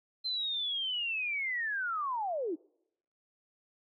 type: linear sweep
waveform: sine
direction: down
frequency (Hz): 4127 to 287.2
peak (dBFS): -31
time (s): 0.24-2.56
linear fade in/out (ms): 20
effects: noise-tail reverb RT60 0.8 s tail -26 dB re dry + AAC 48 kbps